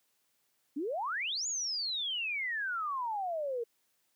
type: exponential two-way sweep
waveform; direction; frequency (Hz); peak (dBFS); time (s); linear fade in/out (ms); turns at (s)
sine; up then down; 265.2 to 7030 to 453.2; -32; 0.76-3.64; 10; 1.47
effects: white hiss -75 dBFS RMS until 4.15 s + high-pass 100 Hz 12 dB/octave